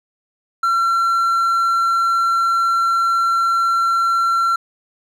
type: tone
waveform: triangle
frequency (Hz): 1359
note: F6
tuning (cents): -48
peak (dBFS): -12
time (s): 0.63-4.56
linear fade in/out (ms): 5
effects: none